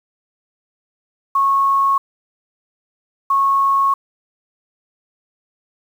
sine tone pair in turn, 1098 / 1098 Hz, C#6 / C#6, -17 / -17 cents, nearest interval unison, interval 0 cents, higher neither, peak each -12 dBFS, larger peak neither, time 1.35-1.98 / 3.3-3.94 s, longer second, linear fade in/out 5 ms, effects 7-bit

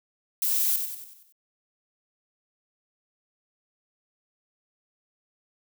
violet noise with echo, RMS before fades -25 dBFS, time 0.42-0.76 s, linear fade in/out 2 ms, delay 94 ms, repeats 6, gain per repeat -6 dB, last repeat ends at 1.324 s, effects none

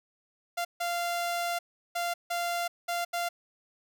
sawtooth tone bursts at uneven times, 693 Hz, F5, 14 cents flat, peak -25 dBFS, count 6, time 0.57-0.65 / 0.8-1.59 / 1.95-2.14 / 2.3-2.68 / 2.88-3.05 / 3.13-3.29 s, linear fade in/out 10 ms, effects none

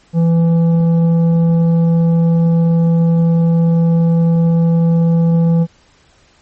sine tone with tanh clipping, 166.8 Hz, E3, 21 cents sharp, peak -10 dBFS, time 0.13-5.67 s, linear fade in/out 50 ms, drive 8 dB, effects pink hiss -51 dBFS RMS until 6.41 s + MP3 32 kbps

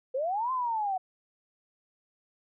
sine linear two-way sweep, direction up then down, 493.9 to 1051 to 733 Hz, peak -27 dBFS, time 0.14-0.98 s, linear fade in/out 10 ms, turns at 0.52 s, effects none

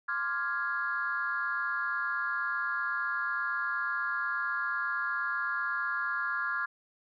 sine chord, D half-diminished seventh, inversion third, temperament equal, 1046.5 / 1174.7 / 1396.9 / 1661.2 Hz, C6 / D6 / F6 / Ab6, 0 / 0 / 0 / 0 cents, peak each -38 / -38 / -32 / -33 dBFS, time 0.08-6.66 s, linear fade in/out 10 ms, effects tanh soft clip ceiling -20 dBFS

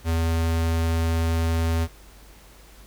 square tone, 82.3 Hz, E2, 2 cents flat, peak -21 dBFS, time 0.04-1.88 s, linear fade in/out 50 ms, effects added 50 Hz sine -48 dBFS peak until 2.86 s + pink hiss -51 dBFS RMS until 2.86 s

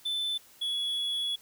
triangle tone pair in turn, 3520 / 3376 Hz, A7 / G#7, 0 / +28 cents, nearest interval minor second, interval 72 cents, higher first, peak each -27 dBFS, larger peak neither, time 0.05-0.38 / 0.61-1.36 s, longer second, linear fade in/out 10 ms, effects white hiss -57 dBFS RMS until 1.41 s

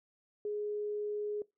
sine tone, 417.3 Hz, G#4, 8 cents sharp, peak -33 dBFS, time 0.45-1.42 s, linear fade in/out 2 ms, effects noise-tail reverb RT60 0.2 s tail -21 dB re dry

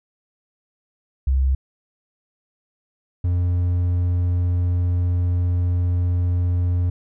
sine / triangle tone pair in turn, 66.3 / 88.5 Hz, C2 / F2, +23 / +23 cents, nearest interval perfect fourth, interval 500 cents, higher second, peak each -15 dBFS, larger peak neither, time 1.27-1.55 / 3.24-6.9 s, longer second, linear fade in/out 5 ms, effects none

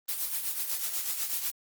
blue noise with tremolo, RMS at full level -29 dBFS, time 0.08-1.51 s, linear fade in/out 10 ms, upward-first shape triangle, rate 8.1 Hz, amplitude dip 65%, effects Opus 24 kbps

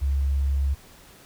sine tone, 69 Hz, C#2, 7 cents flat, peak -20 dBFS, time 0.01-0.75 s, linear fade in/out 20 ms, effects pink hiss -50 dBFS RMS until 1.25 s

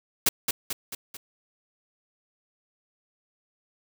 white noise with echo, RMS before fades -20 dBFS, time 0.26-0.29 s, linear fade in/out 5 ms, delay 220 ms, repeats 4, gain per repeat -5 dB, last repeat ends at 1.17 s, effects none

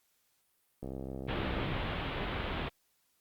click train, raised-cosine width 2 ms, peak -27 dBFS, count 63, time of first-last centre 0.83-1.765 s, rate 66.3 Hz
pink low-pass noise, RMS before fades -36 dBFS, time 1.28-2.69 s, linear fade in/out 10 ms, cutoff 3600 Hz, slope 48 dB/octave
effects white hiss -74 dBFS RMS until 3.2 s + Opus 48 kbps

